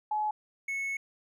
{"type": "tone pair in turn", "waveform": ["sine", "triangle"], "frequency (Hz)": [850, 2200], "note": ["G#5", "C#7"], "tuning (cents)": [40, -14], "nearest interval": "octave + major third", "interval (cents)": 1646, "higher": "second", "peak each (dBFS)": [-27, -29], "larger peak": "first", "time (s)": [[0.11, 0.31], [0.68, 0.97]], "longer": "second", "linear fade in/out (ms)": 5, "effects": []}